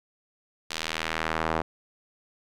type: tone with band-pass filter sweep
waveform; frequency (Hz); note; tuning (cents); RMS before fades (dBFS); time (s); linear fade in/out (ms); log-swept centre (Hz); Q
sawtooth; 80.3; E2; -45; -30; 0.7-1.62; 10; 4400 to 840; 0.96
effects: none